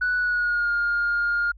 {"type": "tone with pitch glide", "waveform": "sine", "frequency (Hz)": [1480, 1414.8], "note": ["F#6", "F6"], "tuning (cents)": [0, 22], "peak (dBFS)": -19, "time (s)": [0.01, 1.52], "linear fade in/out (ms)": 10, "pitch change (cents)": -78, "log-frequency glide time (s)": [0.16, 0.71], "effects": ["tanh soft clip ceiling -17 dBFS", "added 50 Hz sine -44 dBFS peak until 1.57 s"]}